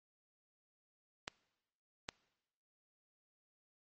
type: clicks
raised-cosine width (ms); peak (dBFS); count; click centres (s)
0.2; -21; 2; 1.279 / 2.089
effects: noise-tail reverb RT60 1.0 s tail -23 dB re dry + MP3 32 kbps